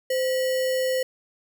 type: tone with sample-and-hold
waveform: sine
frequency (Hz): 517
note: C5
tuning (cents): -21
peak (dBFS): -21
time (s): 0.1-1.03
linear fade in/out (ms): 5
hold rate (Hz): 2450
effects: none